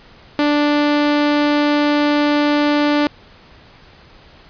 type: tone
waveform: sawtooth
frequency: 293.7 Hz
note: D4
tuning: in tune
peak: -9 dBFS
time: 0.39-3.07 s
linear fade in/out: 0 ms
effects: pink hiss -45 dBFS RMS until 4.49 s + resampled to 11025 Hz